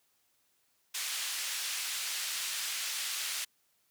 pink band-pass noise, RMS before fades -36 dBFS, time 0.94-3.45 s, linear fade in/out 10 ms, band 2400 to 12000 Hz, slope 12 dB/octave, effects white hiss -73 dBFS RMS until 3.9 s + high-pass 60 Hz 12 dB/octave

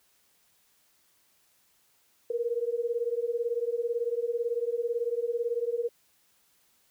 sine beating tone pair, 463.6 / 481.6 Hz, A#4 / B4, -10 / -44 cents, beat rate 18 Hz, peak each -30 dBFS, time 2.3-5.89 s, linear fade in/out 5 ms, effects white hiss -67 dBFS RMS until 6.9 s

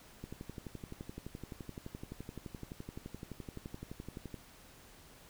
click train, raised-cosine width 3 ms, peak -30 dBFS, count 49, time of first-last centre 0.24-4.343 s, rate 11.7 Hz, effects pink hiss -58 dBFS RMS until 5.29 s

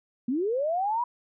sine linear sweep, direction up, 228.6 to 987.8 Hz, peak -24 dBFS, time 0.28-1.04 s, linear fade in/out 5 ms, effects none

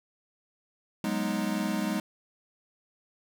square chord, G# minor seventh, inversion third, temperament equal with one note detuned, 185 / 207.7 / 244.8 / 311.1 Hz, F#3 / G#3 / B3 / D#4, 0 / 0 / -15 / 0 cents, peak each -36 / -31 / -36 / -35 dBFS, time 1.04-2 s, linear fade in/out 2 ms, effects none

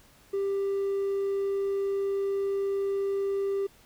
triangle tone, 394.8 Hz, G4, 12 cents sharp, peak -23 dBFS, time 0.33-3.67 s, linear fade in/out 10 ms, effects tanh soft clip ceiling -20 dBFS + pink hiss -58 dBFS RMS until 3.85 s

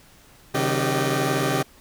15% pulse tone cluster, 134.6 / 155.3 / 189 / 386.7 / 609 Hz, C3 / D#3 / F#3 / G4 / D#5, +49 / -3 / +37 / -24 / -37 cents, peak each -18 / -21 / -27 / -20 / -24 dBFS, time 0.54-1.63 s, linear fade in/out 10 ms, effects pink hiss -52 dBFS RMS until 1.8 s

